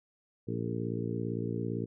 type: harmonic tone with a mistuned harmonic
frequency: 57.7 Hz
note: A#1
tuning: 17 cents flat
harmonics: 2 / 3 / 4 / 5 / 6 / 7 / 8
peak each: -36 / -38 / -39 / -40 / -41 / -41 / -42 dBFS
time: 0.47-1.86 s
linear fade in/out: 20 ms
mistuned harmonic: 8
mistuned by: -25 cents
effects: none